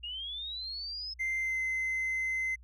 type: linear sweep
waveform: sine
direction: up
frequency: 2800 to 5200 Hz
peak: -36 dBFS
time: 0.03-1.14 s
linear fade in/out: 10 ms
type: tone with pitch glide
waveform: triangle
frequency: 2085 to 2060 Hz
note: C7 to C7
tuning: -7 to -28 cents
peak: -27 dBFS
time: 1.19-2.56 s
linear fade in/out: 20 ms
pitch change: -21 cents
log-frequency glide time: 1.39-1.6 s
effects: tanh soft clip ceiling -25 dBFS + added 60 Hz sine -51 dBFS peak until 2.63 s